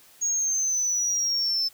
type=exponential sweep; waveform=sine; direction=down; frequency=6630 to 5260 Hz; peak=-20 dBFS; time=0.21-1.69 s; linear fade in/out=20 ms; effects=tanh soft clip ceiling -21 dBFS + white hiss -54 dBFS RMS until 1.73 s